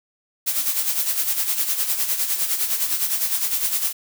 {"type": "noise with tremolo", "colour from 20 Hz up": "blue", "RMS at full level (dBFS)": -20, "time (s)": [0.46, 3.93], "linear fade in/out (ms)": 20, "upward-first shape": "sine", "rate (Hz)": 9.8, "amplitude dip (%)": 60, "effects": []}